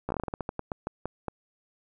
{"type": "slowing click train", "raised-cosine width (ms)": 1, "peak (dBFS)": -17, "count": 16, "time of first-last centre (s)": [0.09, 1.283], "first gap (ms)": 14, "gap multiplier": 1.22, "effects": []}